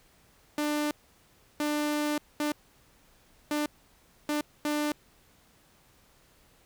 sawtooth tone bursts at uneven times, 297.5 Hz, D4, 22 cents sharp, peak -23 dBFS, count 6, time 0.58-0.91 / 1.6-2.18 / 2.4-2.52 / 3.51-3.66 / 4.29-4.41 / 4.65-4.92 s, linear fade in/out 2 ms, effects pink hiss -62 dBFS RMS until 6.65 s

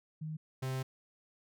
sine / 45% pulse tone pair in turn, 156.1 / 131.11 Hz, D#3 / C3, +6 / +4 cents, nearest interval minor third, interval 302 cents, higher first, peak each -37 / -34 dBFS, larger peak second, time 0.21-0.37 / 0.62-0.83 s, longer second, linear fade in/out 10 ms, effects none

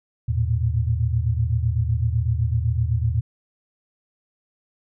sine tone cluster, 79.9 / 110.2 / 118.1 Hz, D#2 / A2 / A#2, +47 / +3 / +23 cents, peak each -23 dBFS, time 0.28-3.21 s, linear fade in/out 10 ms, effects none

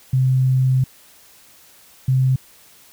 sine tone pair in turn, 130 / 130.53 Hz, C3 / C3, -11 / -4 cents, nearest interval unison, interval 7 cents, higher second, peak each -13 / -13 dBFS, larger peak neither, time 0.13-0.84 / 2.08-2.36 s, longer first, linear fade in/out 5 ms, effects white hiss -49 dBFS RMS until 2.92 s

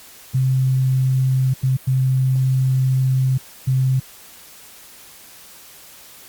sine tone bursts at uneven times, 130.81 Hz, C3, in tune, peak -14 dBFS, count 4, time 0.34-1.54 / 1.63-1.77 / 1.87-3.38 / 3.67-4 s, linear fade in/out 10 ms, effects white hiss -43 dBFS RMS until 6.28 s + Opus 48 kbps

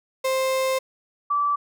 35% pulse / sine tone pair in turn, 525 / 1159 Hz, C5 / D6, +6 / -23 cents, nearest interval octave + major second, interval 1371 cents, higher second, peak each -19 dBFS, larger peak neither, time 0.24-0.79 / 1.3-1.56 s, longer first, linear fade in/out 10 ms, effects none

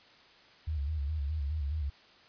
sine tone with vibrato, 74 Hz, D2, 14 cents sharp, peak -30 dBFS, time 0.67-1.9 s, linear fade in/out 10 ms, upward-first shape square, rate 4.8 Hz, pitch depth 94 cents each way, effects white hiss -58 dBFS RMS until 2.28 s + resampled to 11025 Hz

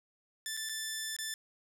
10% pulse tone with dropouts, 1760 Hz, A6, in tune, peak -27 dBFS, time 0.46-1.34 s, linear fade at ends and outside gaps 1 ms, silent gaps 0.568-0.573 / 0.69-0.694 / 1.165-1.187 s, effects none

